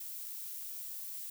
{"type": "noise", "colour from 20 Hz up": "violet", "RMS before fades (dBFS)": -43, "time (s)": [0, 1.3], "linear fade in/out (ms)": 5, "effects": []}